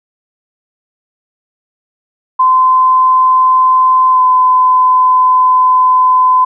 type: tone with pitch glide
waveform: sine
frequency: 1029 to 1017.2 Hz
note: C6 to C6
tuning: -29 to -49 cents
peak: -5 dBFS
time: 2.39-6.45 s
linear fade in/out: 10 ms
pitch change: -20 cents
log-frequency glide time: 4.11-4.21 s
effects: none